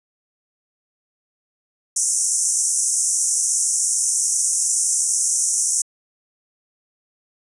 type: band-pass noise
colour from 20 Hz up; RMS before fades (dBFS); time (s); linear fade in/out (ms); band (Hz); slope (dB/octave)
white; -20; 1.96-5.82; 5; 5700 to 10000; 96
effects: resampled to 24000 Hz